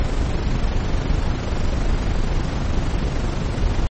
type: noise with amplitude modulation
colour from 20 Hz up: brown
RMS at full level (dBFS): -18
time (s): 0-3.87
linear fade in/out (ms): 0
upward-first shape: sine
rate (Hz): 23.8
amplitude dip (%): 35
effects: MP3 32 kbps